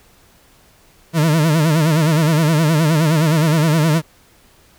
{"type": "tone with vibrato", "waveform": "40% pulse", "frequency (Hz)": 157.2, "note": "D#3", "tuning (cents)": 18, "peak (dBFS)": -11, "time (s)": [1.13, 4.02], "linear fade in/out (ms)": 50, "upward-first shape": "sine", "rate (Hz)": 9.6, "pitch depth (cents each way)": 110, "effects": ["pink hiss -51 dBFS RMS until 4.78 s"]}